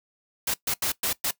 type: noise bursts at uneven times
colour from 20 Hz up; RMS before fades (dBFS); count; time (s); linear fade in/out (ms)
white; -26; 5; 0.47-0.54 / 0.67-0.74 / 0.82-0.92 / 1.03-1.13 / 1.24-1.31; 5
effects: noise-tail reverb RT60 0.1 s tail -19 dB re dry